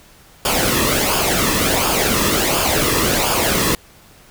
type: noise with flanger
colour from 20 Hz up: pink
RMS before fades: -17 dBFS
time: 0.45-3.75 s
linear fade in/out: 2 ms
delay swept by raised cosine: 0.5 to 1.36 ms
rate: 1.4 Hz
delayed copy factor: -0.6
effects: pink hiss -47 dBFS RMS until 4.3 s